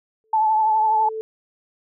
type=tone with exponential growth; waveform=sine; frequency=440 Hz; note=A4; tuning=in tune; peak=-24 dBFS; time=0.24-1.21 s; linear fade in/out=0 ms; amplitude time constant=210 ms
type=tone with vibrato; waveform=sine; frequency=870 Hz; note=A5; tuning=20 cents flat; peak=-15 dBFS; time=0.33-1.09 s; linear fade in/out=5 ms; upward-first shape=triangle; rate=12 Hz; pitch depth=38 cents each way
effects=none